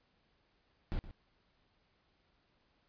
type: noise with echo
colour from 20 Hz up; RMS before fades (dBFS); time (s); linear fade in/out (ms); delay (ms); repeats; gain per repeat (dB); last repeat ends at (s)
brown; -34; 0.92-0.99; 0; 120; 1; -14; 1.11
effects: pink hiss -74 dBFS RMS until 2.88 s + resampled to 11025 Hz